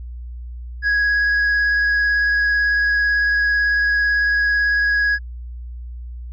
triangle tone with vibrato, 1661.2 Hz, G#6, in tune, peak -13 dBFS, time 0.82-5.19 s, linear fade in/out 50 ms, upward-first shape sine, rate 18 Hz, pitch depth 8 cents each way, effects added 60 Hz sine -29 dBFS peak until 6.32 s + resampled to 16000 Hz

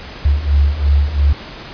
sine beating tone pair, 69.6 / 72.5 Hz, C#2 / D2, +8 / -22 cents, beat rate 2.9 Hz, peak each -15 / -12 dBFS, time 0.25-1.33 s, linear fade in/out 5 ms, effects pink hiss -32 dBFS RMS until 1.73 s + resampled to 11025 Hz

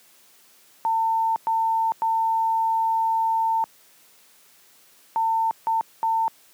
sine tone bursts at uneven times, 900 Hz, A5, 39 cents sharp, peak -19 dBFS, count 6, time 0.85-1.36 / 1.47-1.92 / 2.02-3.64 / 5.16-5.51 / 5.67-5.81 / 6.03-6.28 s, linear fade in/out 0 ms, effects white hiss -55 dBFS RMS until 6.53 s + high-pass 150 Hz 12 dB/octave

